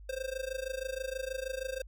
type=tone with amplitude modulation; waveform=square; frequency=525 Hz; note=C5; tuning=6 cents sharp; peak=-32 dBFS; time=0.09-1.82 s; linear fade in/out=5 ms; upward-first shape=sine; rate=26.3 Hz; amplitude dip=90%; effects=added 50 Hz sine -47 dBFS peak until 1.87 s